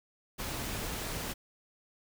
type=noise; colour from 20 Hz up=pink; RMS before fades=-37 dBFS; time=0.38-1.34 s; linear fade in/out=20 ms; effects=none